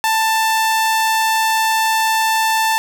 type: tone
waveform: sawtooth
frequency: 886 Hz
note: A5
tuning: 12 cents sharp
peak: -10 dBFS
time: 0.04-2.78 s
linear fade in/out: 0 ms
effects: none